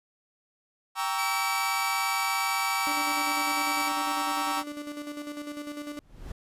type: chord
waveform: 40% pulse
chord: G diminished seventh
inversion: none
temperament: equal with one note detuned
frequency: 784 / 932.3 / 1128.8 / 1318.5 Hz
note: G5 / Bb5 / Db6 / Fb6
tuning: 0 / 0 / +31 / 0 cents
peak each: -32 dBFS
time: 0.95-4.64 s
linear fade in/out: 50 ms
type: tone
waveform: sawtooth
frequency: 2295 Hz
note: D7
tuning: 40 cents flat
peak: -27 dBFS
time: 1.18-3.89 s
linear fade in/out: 10 ms
type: tone with tremolo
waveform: 35% pulse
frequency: 293.7 Hz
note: D4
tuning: in tune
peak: -32 dBFS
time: 2.87-5.99 s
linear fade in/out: 0 ms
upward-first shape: square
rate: 10 Hz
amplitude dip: 50%
type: noise with exponential growth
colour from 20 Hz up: brown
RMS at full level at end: -34 dBFS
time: 5.86-6.32 s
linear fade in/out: 5 ms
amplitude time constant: 100 ms
effects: resampled to 32000 Hz